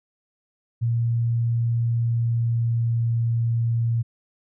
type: tone with pitch glide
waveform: sine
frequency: 117 to 116.19 Hz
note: A#2 to A#2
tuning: +7 to -5 cents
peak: -19 dBFS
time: 0.81-4.03 s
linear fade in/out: 20 ms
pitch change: -12 cents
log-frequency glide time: 1.91-3.13 s
effects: none